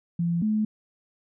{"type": "tone pair in turn", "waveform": "sine", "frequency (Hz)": [170.4, 214.7], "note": ["F3", "A3"], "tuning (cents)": [-42, -42], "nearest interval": "major third", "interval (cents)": 400, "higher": "second", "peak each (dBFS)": [-22, -21], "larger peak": "second", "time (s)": [[0.19, 0.42], [0.42, 0.65]], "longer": "neither", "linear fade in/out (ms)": 5, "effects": []}